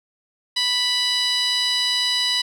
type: tone with band-pass filter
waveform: 15% pulse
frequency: 987.8 Hz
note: B5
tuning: in tune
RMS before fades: -21 dBFS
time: 0.56-2.42 s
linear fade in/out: 10 ms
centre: 4600 Hz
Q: 2.3
effects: none